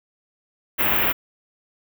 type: band-stop noise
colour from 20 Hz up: white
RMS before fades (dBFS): -20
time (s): 0.78-1.13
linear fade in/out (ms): 20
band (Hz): 3100 to 14000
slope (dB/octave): 48
effects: none